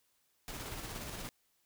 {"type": "noise with tremolo", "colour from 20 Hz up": "pink", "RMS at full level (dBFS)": -42, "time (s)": [0.48, 1.29], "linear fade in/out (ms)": 0, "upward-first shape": "square", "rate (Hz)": 17, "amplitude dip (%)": 30, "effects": ["white hiss -75 dBFS RMS until 1.65 s"]}